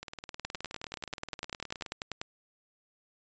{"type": "two click trains", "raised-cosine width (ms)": 0.2, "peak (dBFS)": [-17, -23], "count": [19, 36], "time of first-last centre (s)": [[0.45, 2.215], [0.03, 1.862]], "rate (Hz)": [10.2, 19.1], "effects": ["resampled to 16000 Hz"]}